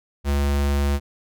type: tone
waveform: square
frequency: 70.8 Hz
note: C#2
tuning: 37 cents sharp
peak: -19 dBFS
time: 0.24-1 s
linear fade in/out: 50 ms
effects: none